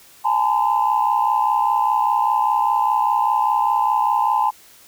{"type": "tone cluster", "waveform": "sine", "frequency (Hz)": [834, 899, 1014], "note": ["G#5", "A5", "B5"], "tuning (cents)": [7, 37, 45], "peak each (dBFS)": -19, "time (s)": [0.24, 4.51], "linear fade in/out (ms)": 20, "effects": ["tanh soft clip ceiling -7 dBFS", "white hiss -48 dBFS RMS until 4.87 s"]}